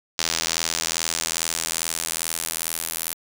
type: tone with band-pass filter sweep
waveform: square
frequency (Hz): 41.2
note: E1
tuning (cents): 0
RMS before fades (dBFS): -27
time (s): 0.18-3.14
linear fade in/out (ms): 10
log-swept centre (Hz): 5600 to 12000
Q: 1.4
effects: none